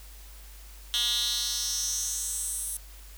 10% pulse tone with high-pass filter sweep, 239.3 Hz, A#3, 46 cents sharp, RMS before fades -30 dBFS, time 0.94-2.77 s, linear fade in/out 0 ms, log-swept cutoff 3300 to 10000 Hz, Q 3.6, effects added 50 Hz sine -45 dBFS peak until 3.17 s + white hiss -52 dBFS RMS until 3.17 s

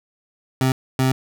25% pulse tone bursts at uneven times, 130.81 Hz, C3, in tune, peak -12 dBFS, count 2, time 0.61-0.72 / 0.99-1.12 s, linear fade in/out 2 ms, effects none

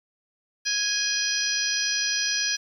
harmonic tone with a mistuned harmonic, 830.6 Hz, G#5, in tune, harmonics 2 / 3 / 4 / 5 / 6 / 7, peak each -30 / -33 / -33 / -33 / -28 / -28 dBFS, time 0.65-2.57 s, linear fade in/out 20 ms, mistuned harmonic 4, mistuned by -56 cents, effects 9-bit

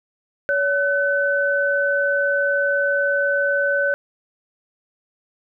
sine tone pair together, 565.8 / 1512 Hz, C#5 / F#6, +35 / +37 cents, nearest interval octave + perfect fourth, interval 1702 cents, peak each -20 / -19 dBFS, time 0.49-3.94 s, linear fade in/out 0 ms, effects none

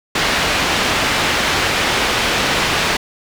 white low-pass noise, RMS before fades -17 dBFS, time 0.15-2.97 s, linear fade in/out 5 ms, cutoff 3100 Hz, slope 12 dB/octave, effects none

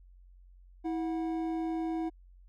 triangle tone pair together, 325.4 / 731.5 Hz, E4 / F#5, -22 / -20 cents, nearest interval octave + major second, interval 1402 cents, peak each -29 / -38 dBFS, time 0.84-2.1 s, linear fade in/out 20 ms, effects added 45 Hz sine -53 dBFS peak until 2.48 s

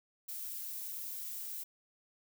violet noise, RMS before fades -42 dBFS, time 0.28-1.64 s, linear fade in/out 10 ms, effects none

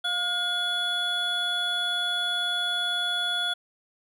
triangle tone cluster, 704 / 1432 / 3402 Hz, F5 / F6 / G#7, +14 / +43 / +41 cents, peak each -34 / -28 / -25 dBFS, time 0.04-3.54 s, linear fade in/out 10 ms, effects none

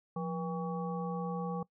harmonic tone with a mistuned harmonic, 161 Hz, E3, 41 cents flat, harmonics 1 / 3 / 5 / 7, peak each -35 / -40 / -42 / -43 dBFS, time 0.16-1.63 s, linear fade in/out 5 ms, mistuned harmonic 1, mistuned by +150 cents, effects noise-tail reverb RT60 0.1 s tail -21 dB re dry

